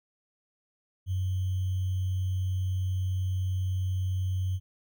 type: tone with sample-and-hold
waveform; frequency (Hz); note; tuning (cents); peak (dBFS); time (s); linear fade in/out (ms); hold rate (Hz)
sine; 93; F#2; +9; -26; 1.06-4.6; 50; 3150
effects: none